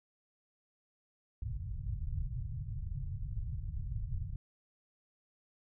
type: low-pass noise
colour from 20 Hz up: pink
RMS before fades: -38 dBFS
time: 1.42-4.36 s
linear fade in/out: 2 ms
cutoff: 140 Hz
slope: 48 dB/octave
effects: none